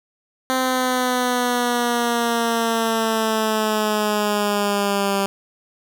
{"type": "exponential sweep", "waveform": "10% pulse", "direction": "down", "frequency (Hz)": [260, 196.6], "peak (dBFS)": -10, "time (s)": [0.5, 5.26], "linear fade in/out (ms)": 0, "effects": []}